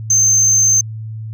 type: tone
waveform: sine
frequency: 6272 Hz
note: G8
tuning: in tune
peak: -7 dBFS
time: 0.1-0.81 s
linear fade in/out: 5 ms
effects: tanh soft clip ceiling -7 dBFS + added 110 Hz sine -24 dBFS peak until 1.33 s